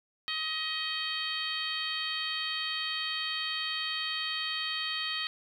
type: harmonic tone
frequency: 630 Hz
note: D#5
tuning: 21 cents sharp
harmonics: 2 / 3 / 4 / 5 / 6 / 7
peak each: -41 / -38 / -40 / -36 / -39 / -38 dBFS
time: 0.28-5.27 s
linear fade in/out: 0 ms
effects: 10-bit